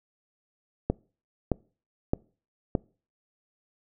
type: click train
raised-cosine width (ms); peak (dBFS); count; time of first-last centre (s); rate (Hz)
2; -10; 4; 0.9-2.752; 1.62
effects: noise-tail reverb RT60 0.4 s tail -25 dB re dry